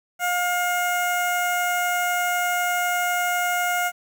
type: tone with notch filter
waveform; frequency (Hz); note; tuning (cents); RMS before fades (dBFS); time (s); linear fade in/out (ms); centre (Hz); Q
15% pulse; 712; F5; +33; -23; 0.19-3.92; 50; 3800; 0.95
effects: 9-bit